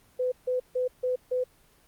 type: tone bursts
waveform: sine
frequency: 504 Hz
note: B4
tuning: 35 cents sharp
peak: -24 dBFS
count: 5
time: 0.19-1.44 s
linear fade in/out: 10 ms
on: 130 ms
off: 150 ms
effects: pink hiss -61 dBFS RMS until 1.87 s + Opus 24 kbps